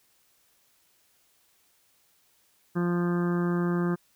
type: harmonic tone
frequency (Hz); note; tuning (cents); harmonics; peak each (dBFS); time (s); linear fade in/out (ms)
174.61; F3; 0; 1 / 2 / 3 / 4 / 5 / 6 / 7 / 8 / 9 / 10; -25 / -29 / -42 / -44 / -45 / -42 / -39 / -48 / -41 / -51; 2.75-3.96; 20
effects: white hiss -66 dBFS RMS until 4.15 s